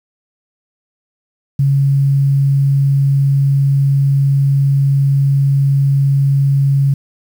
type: tone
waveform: sine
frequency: 138.59 Hz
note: C#3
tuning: in tune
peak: -9 dBFS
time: 1.59-6.94 s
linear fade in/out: 5 ms
effects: 7-bit